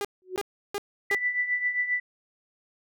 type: tone bursts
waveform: sawtooth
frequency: 406 Hz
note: G#4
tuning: 39 cents flat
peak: -24 dBFS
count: 4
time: 0.01-1.148 s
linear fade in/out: 0 ms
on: 37 ms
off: 330 ms
type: tone with exponential growth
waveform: sine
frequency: 370 Hz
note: F#4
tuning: in tune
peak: -25 dBFS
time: 0.22-0.36 s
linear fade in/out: 0 ms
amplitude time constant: 29 ms
type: tone with tremolo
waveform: sine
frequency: 1978 Hz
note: B6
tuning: 2 cents sharp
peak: -21 dBFS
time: 1.1-2 s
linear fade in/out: 5 ms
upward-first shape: triangle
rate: 7.5 Hz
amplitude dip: 75%
effects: none